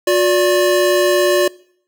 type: tone pair together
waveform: square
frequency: 360.7 / 582 Hz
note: F#4 / D5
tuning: -44 / -16 cents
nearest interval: minor sixth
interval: 828 cents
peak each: -15 dBFS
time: 0.07-1.48 s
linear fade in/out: 5 ms
effects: noise-tail reverb RT60 0.6 s tail -23 dB re dry